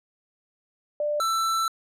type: tone pair in turn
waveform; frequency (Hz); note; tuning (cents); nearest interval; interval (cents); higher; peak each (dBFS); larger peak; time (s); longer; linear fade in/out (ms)
sine / square; 593 / 1331.2; D5 / E6; +17 / +17; octave + major second; 1400; second; -23; neither; 1-1.2 / 1.2-1.68; second; 2
effects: low-pass 12000 Hz 12 dB/octave